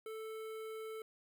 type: tone with notch filter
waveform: square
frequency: 440 Hz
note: A4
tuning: in tune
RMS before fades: -45 dBFS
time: 0.06-1.02 s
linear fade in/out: 2 ms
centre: 5600 Hz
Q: 0.76
effects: none